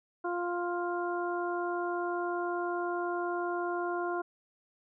harmonic tone, 350.3 Hz, F4, 5 cents sharp, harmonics 1 / 2 / 3 / 4, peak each -33 / -36 / -38 / -39 dBFS, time 0.24-4.22 s, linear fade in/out 10 ms, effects none

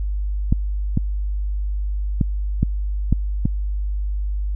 clicks, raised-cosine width 5 ms, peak -4 dBFS, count 6, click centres 0.525 / 0.974 / 2.212 / 2.63 / 3.126 / 3.455 s, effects added 50 Hz sine -20 dBFS peak until 4.55 s

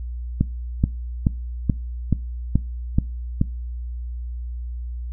click train, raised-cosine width 5 ms, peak -4 dBFS, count 8, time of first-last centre 0.41-3.414 s, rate 2.33 Hz, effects noise-tail reverb RT60 0.3 s tail -22 dB re dry + added 60 Hz sine -27 dBFS peak until 5.12 s

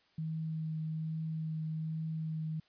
sine tone with vibrato, 158.6 Hz, D#3, 33 cents sharp, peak -34 dBFS, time 0.18-2.6 s, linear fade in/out 5 ms, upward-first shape triangle, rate 1.2 Hz, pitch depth 13 cents each way, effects white hiss -69 dBFS RMS until 2.68 s + resampled to 11025 Hz

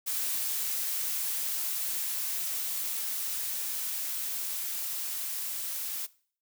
blue noise with level ramp, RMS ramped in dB -31 to -35 dBFS, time 0.06-6.07 s, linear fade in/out 20 ms, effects noise-tail reverb RT60 0.5 s tail -21 dB re dry

